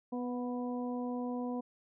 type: harmonic tone with a mistuned harmonic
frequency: 246.9 Hz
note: B3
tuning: in tune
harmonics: 1 / 2 / 3 / 4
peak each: -35 / -41 / -45 / -47 dBFS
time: 0.12-1.61 s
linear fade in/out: 10 ms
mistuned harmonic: 3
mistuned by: -20 cents
effects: none